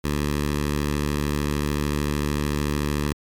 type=tone with notch filter; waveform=10% pulse; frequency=73.42 Hz; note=D2; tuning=in tune; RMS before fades=-24 dBFS; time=0.04-3.13 s; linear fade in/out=5 ms; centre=650 Hz; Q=1.4; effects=MP3 96 kbps